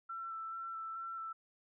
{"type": "tone with vibrato", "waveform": "sine", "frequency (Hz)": 1337, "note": "E6", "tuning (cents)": 24, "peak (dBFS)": -40, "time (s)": [0.09, 1.33], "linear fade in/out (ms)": 10, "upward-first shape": "square", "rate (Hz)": 2.3, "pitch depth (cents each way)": 13, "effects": []}